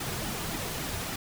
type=noise with flanger; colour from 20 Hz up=pink; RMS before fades=-34 dBFS; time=0-1.16 s; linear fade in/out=5 ms; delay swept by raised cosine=1.8 to 3.8 ms; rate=3.6 Hz; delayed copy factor=-0.55; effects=none